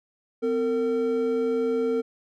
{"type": "tone pair together", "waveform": "triangle", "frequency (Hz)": [255.1, 455.4], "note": ["C4", "A#4"], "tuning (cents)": [-44, -40], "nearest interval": "minor seventh", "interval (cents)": 1004, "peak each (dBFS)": [-26, -21], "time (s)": [0.42, 2.02], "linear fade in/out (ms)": 20, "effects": []}